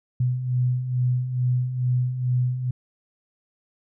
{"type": "beating tone pair", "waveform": "sine", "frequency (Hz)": [123.47, 125.77], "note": ["B2", "B2"], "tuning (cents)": [0, 32], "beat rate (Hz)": 2.3, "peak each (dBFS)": [-28, -21], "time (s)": [0.2, 2.71], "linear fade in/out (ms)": 5, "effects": []}